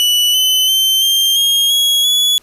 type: tone with pitch steps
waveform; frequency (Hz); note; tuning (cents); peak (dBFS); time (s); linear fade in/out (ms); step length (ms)
40% pulse; 2960 / 3029 / 3100 / 3172 / 3247 / 3322 / 3400; F#7 / F#7 / G7 / G7 / G#7 / G#7 / G#7; 0 / +40 / -20 / +20 / -40 / 0 / +40; -9; 0-2.38; 0; 340
effects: pink hiss -50 dBFS RMS until 2.42 s + resampled to 32000 Hz